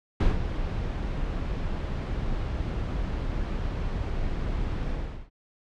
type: noise with ADSR envelope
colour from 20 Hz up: brown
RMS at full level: -20 dBFS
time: 0.2-5.3 s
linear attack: 6 ms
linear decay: 170 ms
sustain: -9 dB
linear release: 390 ms
effects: low-pass 4000 Hz 12 dB/octave